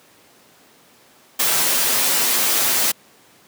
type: noise with comb filter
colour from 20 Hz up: white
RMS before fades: -18 dBFS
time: 1.39-2.92 s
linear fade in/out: 10 ms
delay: 10 ms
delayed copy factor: -0.65
effects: pink hiss -51 dBFS RMS until 3.47 s + high-pass 200 Hz 12 dB/octave